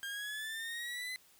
30% pulse exponential sweep, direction up, 1600 to 2036 Hz, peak -36 dBFS, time 0.03-1.16 s, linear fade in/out 0 ms, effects white hiss -64 dBFS RMS until 1.39 s

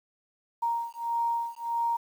sine beating tone pair, 932.3 / 933.9 Hz, A#5 / A#5, 0 / +3 cents, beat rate 1.6 Hz, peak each -30 dBFS, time 0.62-1.97 s, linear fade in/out 10 ms, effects 9-bit

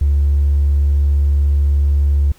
sine tone with hard clipping, 71.5 Hz, D2, 46 cents flat, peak -11 dBFS, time 0.01-2.32 s, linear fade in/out 5 ms, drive 1 dB, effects pink hiss -50 dBFS RMS until 2.38 s

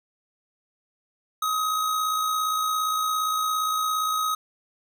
square tone with amplitude modulation, 1264 Hz, D#6, 27 cents sharp, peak -22 dBFS, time 1.42-4.35 s, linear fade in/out 5 ms, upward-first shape sine, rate 57.4 Hz, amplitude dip 35%, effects none

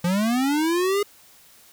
square linear sweep, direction up, 169.3 to 415.3 Hz, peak -20 dBFS, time 0.04-1.03 s, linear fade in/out 5 ms, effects white hiss -52 dBFS RMS until 1.72 s

